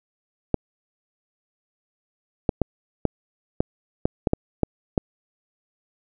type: clicks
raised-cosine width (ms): 2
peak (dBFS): -5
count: 10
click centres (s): 0.543 / 2.492 / 2.617 / 3.053 / 3.605 / 4.055 / 4.272 / 4.334 / 4.633 / 4.978
effects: none